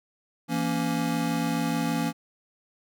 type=chord; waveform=square; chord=A# diminished; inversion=second; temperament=just; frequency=167.82 / 233.1 / 279.7 Hz; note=E3 / A#3 / C#4; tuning=+31 / 0 / +16 cents; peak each=-30 dBFS; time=0.48-2.13 s; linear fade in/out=50 ms; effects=none